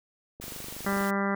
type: click train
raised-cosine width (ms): 2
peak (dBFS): -29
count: 16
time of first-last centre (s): 0.4-1.01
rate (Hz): 24.6
type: noise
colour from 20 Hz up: white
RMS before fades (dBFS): -41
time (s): 0.41-1.11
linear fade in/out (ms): 10
type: harmonic tone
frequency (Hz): 198.1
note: G3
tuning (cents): +18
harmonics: 1 / 2 / 3 / 4 / 5 / 6 / 7 / 8 / 9 / 10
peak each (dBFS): -28 / -34 / -35 / -37 / -37 / -35 / -36 / -38 / -41 / -38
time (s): 0.86-1.35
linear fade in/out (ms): 5
effects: none